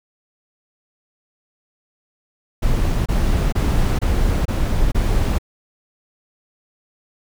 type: noise bursts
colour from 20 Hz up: brown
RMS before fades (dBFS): -17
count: 6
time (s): 2.62-5.385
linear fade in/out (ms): 10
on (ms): 440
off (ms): 25
effects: none